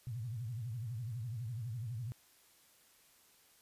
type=tone with vibrato; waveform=sine; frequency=116.54 Hz; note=A#2; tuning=in tune; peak=-38 dBFS; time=0.07-2.12 s; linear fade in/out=0 ms; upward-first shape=sine; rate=12 Hz; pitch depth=180 cents each way; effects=white hiss -66 dBFS RMS until 3.61 s + resampled to 32000 Hz